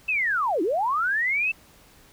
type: linear two-way sweep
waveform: sine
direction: down then up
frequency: 2683 to 300 to 2683 Hz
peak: -21 dBFS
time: 0.08-1.52 s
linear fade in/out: 10 ms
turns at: 0.62 s
effects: pink hiss -54 dBFS RMS until 2.12 s